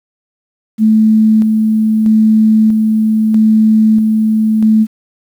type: tone with tremolo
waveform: sine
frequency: 218.1 Hz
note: A3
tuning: 15 cents flat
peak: -5 dBFS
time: 0.78-4.87 s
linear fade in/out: 50 ms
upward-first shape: square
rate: 0.78 Hz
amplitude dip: 30%
effects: 7-bit